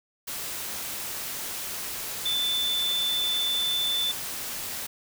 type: tone in noise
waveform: sine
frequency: 3520 Hz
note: A7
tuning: in tune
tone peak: -24 dBFS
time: 2.25-4.12 s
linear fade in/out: 10 ms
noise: white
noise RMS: -34 dBFS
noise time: 0.27-4.87 s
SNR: +7 dB
effects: none